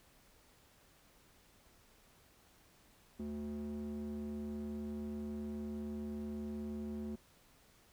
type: tone with band-pass filter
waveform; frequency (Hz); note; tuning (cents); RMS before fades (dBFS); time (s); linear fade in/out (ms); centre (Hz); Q
square; 73.42; D2; 0; -42; 3.19-7.16; 10; 270; 8.7
effects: pink hiss -66 dBFS RMS until 7.92 s